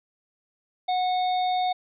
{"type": "harmonic tone", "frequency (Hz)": 733, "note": "F#5", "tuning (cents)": -16, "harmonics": [1, 3, 5, 6], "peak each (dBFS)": [-22, -39, -35, -45], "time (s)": [0.88, 1.73], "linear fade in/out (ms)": 10, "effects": []}